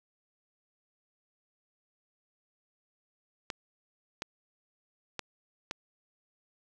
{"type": "clicks", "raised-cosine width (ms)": 0.2, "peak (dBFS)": -17, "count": 4, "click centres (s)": [3.502, 4.221, 5.193, 5.711], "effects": []}